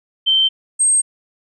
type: tone pair in turn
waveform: sine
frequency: 3112 / 8414 Hz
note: G7 / C9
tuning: -13 / +9 cents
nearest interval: octave + perfect fourth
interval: 1722 cents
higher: second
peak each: -11 / -11 dBFS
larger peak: neither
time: 0.26-0.49 / 0.79-1.02 s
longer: neither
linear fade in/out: 20 ms
effects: none